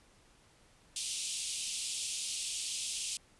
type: band-pass noise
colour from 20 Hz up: white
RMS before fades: -38 dBFS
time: 0.96-3.17 s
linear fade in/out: 2 ms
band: 2600 to 10000 Hz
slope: 48 dB/octave
effects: pink hiss -64 dBFS RMS until 3.39 s + resampled to 24000 Hz